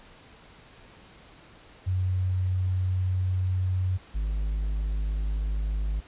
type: tone pair in turn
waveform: sine / triangle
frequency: 92.5 / 51.76 Hz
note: F#2 / G#1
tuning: 0 / -5 cents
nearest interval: minor seventh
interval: 1005 cents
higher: first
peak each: -23 dBFS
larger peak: neither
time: 1.86-3.98 / 4.14-6.01 s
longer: first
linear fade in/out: 20 ms
effects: pink hiss -52 dBFS RMS until 6.07 s + resampled to 8000 Hz